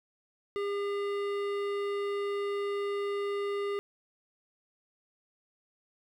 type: tone with hard clipping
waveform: sine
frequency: 403.9 Hz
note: G#4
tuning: 48 cents flat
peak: -32 dBFS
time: 0.56-3.79 s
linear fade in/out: 0 ms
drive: 14 dB
effects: none